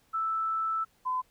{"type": "tone pair in turn", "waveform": "sine", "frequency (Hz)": [1318.5, 1016.8], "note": ["E6", "C6"], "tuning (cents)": [0, -50], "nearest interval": "major third", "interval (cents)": 450, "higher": "first", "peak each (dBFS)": -27, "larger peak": "neither", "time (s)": [[0.13, 0.85], [1.05, 1.22]], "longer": "first", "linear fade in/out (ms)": 20, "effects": ["pink hiss -67 dBFS RMS until 1.3 s"]}